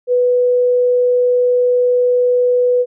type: tone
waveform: sine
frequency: 493.9 Hz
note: B4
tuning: in tune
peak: -10 dBFS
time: 0.07-2.86 s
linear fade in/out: 50 ms
effects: none